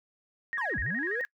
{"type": "tone with vibrato", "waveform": "sine", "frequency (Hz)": 1760, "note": "A6", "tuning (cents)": 0, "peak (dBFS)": -30, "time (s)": [0.53, 1.25], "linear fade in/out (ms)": 0, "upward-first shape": "square", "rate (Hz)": 12, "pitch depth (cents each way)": 98}
{"type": "linear two-way sweep", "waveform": "triangle", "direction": "down then up", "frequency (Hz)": [1173, 41.96, 516], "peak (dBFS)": -31, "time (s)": [0.58, 1.21], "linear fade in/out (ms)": 0, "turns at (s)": 0.79}
{"effects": ["noise-tail reverb RT60 0.1 s tail -24 dB re dry"]}